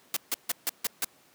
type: noise bursts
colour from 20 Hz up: white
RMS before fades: -28 dBFS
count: 6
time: 0.14-1.046 s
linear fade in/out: 2 ms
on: 26 ms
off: 150 ms
effects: pink hiss -60 dBFS RMS until 1.34 s + high-pass 200 Hz 12 dB/octave